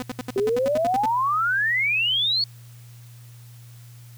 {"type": "tone bursts", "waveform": "sawtooth", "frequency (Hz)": 251.1, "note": "B3", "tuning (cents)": 29, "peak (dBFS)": -23, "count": 12, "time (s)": [0, 1.056], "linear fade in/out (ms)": 0, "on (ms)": 22, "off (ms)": 72}
{"type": "exponential sweep", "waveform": "sine", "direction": "up", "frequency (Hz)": [382.3, 4486], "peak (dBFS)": -19, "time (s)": [0.36, 2.44], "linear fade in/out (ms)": 2}
{"effects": ["added 119 Hz sine -42 dBFS peak until 4.17 s", "white hiss -54 dBFS RMS until 4.17 s"]}